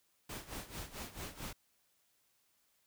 pink noise with tremolo, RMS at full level -43 dBFS, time 0.29-1.53 s, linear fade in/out 5 ms, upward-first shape sine, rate 4.5 Hz, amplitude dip 80%, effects white hiss -75 dBFS RMS until 2.86 s

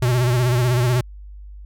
square tone with vibrato, 123.5 Hz, B2, in tune, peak -16 dBFS, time 0.02-1.01 s, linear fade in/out 5 ms, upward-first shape sine, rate 16 Hz, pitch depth 69 cents each way, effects added 50 Hz sine -35 dBFS peak until 1.65 s

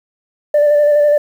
sine tone with vibrato, 589 Hz, D5, 5 cents sharp, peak -6 dBFS, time 0.54-1.18 s, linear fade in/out 5 ms, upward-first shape square, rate 12 Hz, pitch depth 18 cents each way, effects tanh soft clip ceiling -6 dBFS + 7-bit

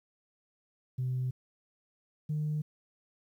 sine tone pair in turn, 127.8 / 151.65 Hz, C3 / D#3, -40 / -44 cents, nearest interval minor third, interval 296 cents, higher second, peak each -28 dBFS, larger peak neither, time 0.98-1.31 / 2.29-2.62 s, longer neither, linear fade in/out 10 ms, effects tanh soft clip ceiling -26 dBFS + 11-bit

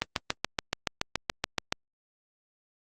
click train, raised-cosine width 0.2 ms, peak -8 dBFS, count 13, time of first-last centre 0.02-1.725 s, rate 7.04 Hz, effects Opus 32 kbps

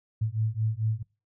sine beating tone pair, 107.8 / 112.3 Hz, A2 / A2, -35 / +36 cents, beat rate 4.5 Hz, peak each -28 dBFS, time 0.21-1.03 s, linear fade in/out 10 ms, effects noise-tail reverb RT60 0.3 s tail -23 dB re dry

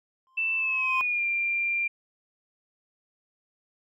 triangle tone with exponential growth, 1046.5 Hz, C6, in tune, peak -22 dBFS, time 0.27-1.01 s, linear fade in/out 0 ms, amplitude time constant 160 ms
sine tone with pitch glide, 2657 to 2381 Hz, E7 to D7, +13 to +23 cents, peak -24 dBFS, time 0.37-1.88 s, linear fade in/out 10 ms, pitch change -190 cents, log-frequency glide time 0.56-1.26 s
effects none

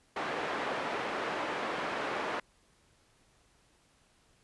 pink band-pass noise, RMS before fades -35 dBFS, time 0.16-2.4 s, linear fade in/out 5 ms, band 400 to 2000 Hz, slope 12 dB/octave, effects pink hiss -67 dBFS RMS until 4.43 s + resampled to 24000 Hz

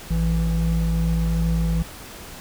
triangle tone pair together, 55.97 / 165.4 Hz, A1 / E3, +30 / +6 cents, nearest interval octave + perfect fifth, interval 1876 cents, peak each -19 dBFS, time 0.1-1.83 s, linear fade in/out 10 ms, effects pink hiss -39 dBFS RMS until 2.4 s

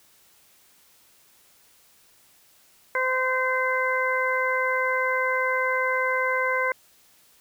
harmonic tone, 515 Hz, C5, 28 cents flat, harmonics 1 / 2 / 3 / 4, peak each -27 / -27 / -27 / -27 dBFS, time 2.95-6.72 s, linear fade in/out 2 ms, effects white hiss -58 dBFS RMS until 7.4 s

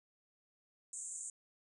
pink band-pass noise, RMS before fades -45 dBFS, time 0.93-1.3 s, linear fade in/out 2 ms, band 6800 to 8900 Hz, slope 96 dB/octave, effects none

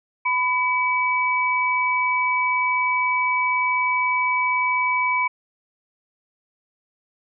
sine tone pair together, 1001 / 2284 Hz, B5 / D7, +23 / -49 cents, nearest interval octave + major second, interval 1428 cents, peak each -21 dBFS, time 0.25-5.28 s, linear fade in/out 10 ms, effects none

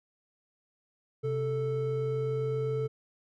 triangle tone pair together, 130.81 / 440 Hz, C3 / A4, 0 / 0 cents, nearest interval octave + major sixth, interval 2100 cents, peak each -30 / -28 dBFS, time 1.23-2.88 s, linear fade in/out 20 ms, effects none

